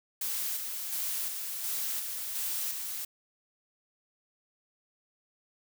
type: noise with tremolo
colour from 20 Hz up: blue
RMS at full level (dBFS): -33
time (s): 0.21-3.05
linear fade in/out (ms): 5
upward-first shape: square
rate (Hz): 1.4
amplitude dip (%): 35
effects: none